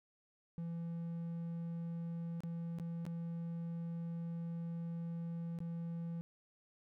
triangle tone with dropouts, 168.1 Hz, E3, 34 cents sharp, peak -37 dBFS, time 0.58-6.21 s, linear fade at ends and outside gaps 0 ms, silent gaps 2.405-2.435 / 2.786-2.798 / 3.053-3.065 / 5.588-5.604 s, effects none

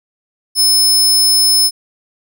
sawtooth tone, 5220 Hz, E8, 18 cents flat, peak -6 dBFS, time 0.55-1.71 s, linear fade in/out 50 ms, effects none

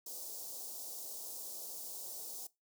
white band-stop noise, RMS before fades -45 dBFS, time 0.06-2.47 s, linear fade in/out 5 ms, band 750 to 4900 Hz, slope 24 dB/octave, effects noise-tail reverb RT60 0.2 s tail -20 dB re dry + high-pass 400 Hz 12 dB/octave

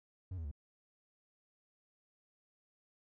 triangle tone with pitch steps, 92.5 / 81.46 / 71.74 Hz, F#2 / E2 / D2, 0 / -20 / -40 cents, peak -37 dBFS, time 0.31-0.514 s, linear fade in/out 5 ms, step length 68 ms, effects none

